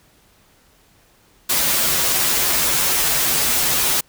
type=noise with comb filter; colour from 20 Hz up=white; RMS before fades=-18 dBFS; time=1.49-4.01 s; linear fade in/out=10 ms; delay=10 ms; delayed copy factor=-0.85; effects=pink hiss -55 dBFS RMS until 4.08 s